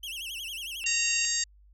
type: tone with vibrato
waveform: 40% pulse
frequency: 2951 Hz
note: F#7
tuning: 5 cents flat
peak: -34 dBFS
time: 0.03-0.84 s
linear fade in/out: 5 ms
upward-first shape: sine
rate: 11 Hz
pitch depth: 200 cents each way
type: tone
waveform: sine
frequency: 2760 Hz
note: F7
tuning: 21 cents flat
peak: -29 dBFS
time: 0.84-1.25 s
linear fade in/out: 0 ms
type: harmonic tone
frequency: 932.3 Hz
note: A#5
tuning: in tune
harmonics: 2 / 3 / 4 / 5 / 6 / 7 / 8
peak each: -36 / -39 / -39 / -32 / -39 / -32 / -30 dBFS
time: 0.86-1.44 s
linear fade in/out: 5 ms
effects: added 50 Hz sine -54 dBFS peak until 1.73 s